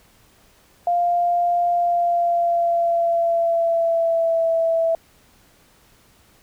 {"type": "tone with pitch glide", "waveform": "sine", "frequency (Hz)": [698.5, 659.3], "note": ["F5", "E5"], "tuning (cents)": [0, 0], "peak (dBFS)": -16, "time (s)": [0.87, 4.95], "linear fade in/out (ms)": 2, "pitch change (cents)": -100, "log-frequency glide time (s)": [1.69, 4.48], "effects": ["pink hiss -55 dBFS RMS until 6.42 s"]}